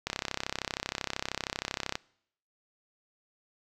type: click train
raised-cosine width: 0.2 ms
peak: -13 dBFS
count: 63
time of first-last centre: 0.07-1.954 s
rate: 32.9 Hz
effects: noise-tail reverb RT60 0.7 s tail -24 dB re dry